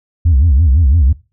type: tone with vibrato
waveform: sine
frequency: 74 Hz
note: D2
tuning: 14 cents sharp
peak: -5 dBFS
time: 0.25-1.13 s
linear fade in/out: 10 ms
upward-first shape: sine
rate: 5.9 Hz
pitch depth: 270 cents each way
effects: noise-tail reverb RT60 0.3 s tail -19 dB re dry + tanh soft clip ceiling -4 dBFS